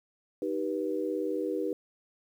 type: chord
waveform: sine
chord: Eb augmented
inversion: none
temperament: just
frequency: 311.1 / 388.9 / 486.1 Hz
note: Eb4 / G4 / B4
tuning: 0 / -14 / -28 cents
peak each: -33 dBFS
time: 0.42-1.73 s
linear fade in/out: 2 ms
effects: 10-bit